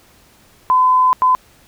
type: tone bursts at uneven times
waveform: sine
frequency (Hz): 1016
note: B5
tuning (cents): +49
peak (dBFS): -9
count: 2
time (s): 0.7-1.13 / 1.22-1.35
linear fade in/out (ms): 0
effects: pink hiss -50 dBFS RMS until 1.67 s